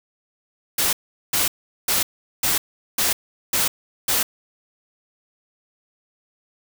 white noise bursts, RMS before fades -20 dBFS, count 7, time 0.78-4.23 s, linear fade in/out 5 ms, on 150 ms, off 400 ms, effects none

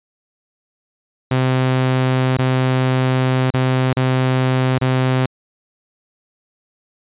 sawtooth tone with dropouts, 129.4 Hz, C3, 19 cents flat, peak -10 dBFS, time 1.31-5.26 s, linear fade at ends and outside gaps 5 ms, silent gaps 2.372-2.387 / 3.505-3.539 / 3.931-3.967 / 4.784-4.813 s, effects resampled to 8000 Hz

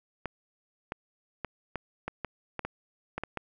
clicks, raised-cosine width 0.5 ms, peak -18 dBFS, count 11, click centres 0.257 / 0.921 / 1.447 / 1.757 / 2.08 / 2.247 / 2.593 / 2.65 / 3.18 / 3.236 / 3.373 s, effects none

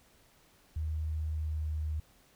sine tone with pitch glide, 78 to 77.06 Hz, D#2 to D#2, +5 to -16 cents, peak -31 dBFS, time 0.76-2 s, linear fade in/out 5 ms, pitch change -21 cents, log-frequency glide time 1.21-1.73 s, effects pink hiss -64 dBFS RMS until 2.35 s

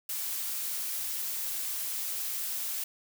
blue noise, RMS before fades -34 dBFS, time 0.09-2.84 s, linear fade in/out 5 ms, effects none

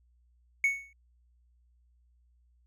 triangle tone with exponential decay, 2217 Hz, C#7, in tune, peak -18 dBFS, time 0.64-0.93 s, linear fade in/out 2 ms, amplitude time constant 61 ms, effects tanh soft clip ceiling -14 dBFS + added 60 Hz sine -63 dBFS peak until 2.66 s

